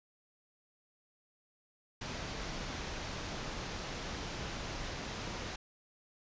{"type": "low-pass noise", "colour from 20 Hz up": "pink", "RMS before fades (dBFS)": -41, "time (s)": [2.01, 5.56], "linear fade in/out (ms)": 5, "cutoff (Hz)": 6700, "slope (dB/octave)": 48, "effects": ["resampled to 16000 Hz"]}